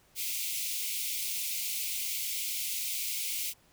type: high-pass noise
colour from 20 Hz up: white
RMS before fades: -34 dBFS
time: 0.15-3.54 s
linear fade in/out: 50 ms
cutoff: 2100 Hz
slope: 96 dB/octave
effects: pink hiss -64 dBFS RMS until 3.72 s